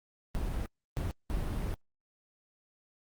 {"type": "noise bursts at uneven times", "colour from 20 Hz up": "brown", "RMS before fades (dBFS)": -33, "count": 3, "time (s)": [[0.35, 0.66], [0.97, 1.11], [1.3, 1.74]], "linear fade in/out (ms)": 0, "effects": ["Opus 32 kbps"]}